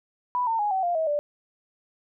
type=tone with pitch steps; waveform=sine; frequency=987.8 / 905.8 / 830.6 / 761.7 / 698.5 / 640.5 / 587.3 Hz; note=B5 / A#5 / G#5 / G5 / F5 / E5 / D5; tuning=0 / -50 / 0 / -50 / 0 / -50 / 0 cents; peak=-22 dBFS; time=0.35-1.19 s; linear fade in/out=0 ms; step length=120 ms; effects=none